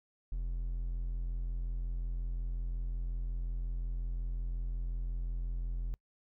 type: tone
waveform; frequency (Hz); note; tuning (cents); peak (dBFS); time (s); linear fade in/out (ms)
triangle; 42.77; F1; -35; -31; 0.32-5.94; 0
effects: noise-tail reverb RT60 0.1 s tail -26 dB re dry